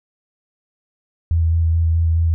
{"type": "tone with vibrato", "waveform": "sine", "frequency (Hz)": 82.41, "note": "E2", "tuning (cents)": 0, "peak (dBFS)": -13, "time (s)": [1.31, 2.34], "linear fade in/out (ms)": 0, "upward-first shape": "square", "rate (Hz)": 4.7, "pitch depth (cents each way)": 15, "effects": []}